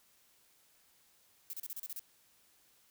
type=noise bursts; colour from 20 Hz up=violet; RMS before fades=-42 dBFS; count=8; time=1.5-1.994 s; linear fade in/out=0 ms; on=32 ms; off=34 ms; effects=white hiss -68 dBFS RMS until 2.9 s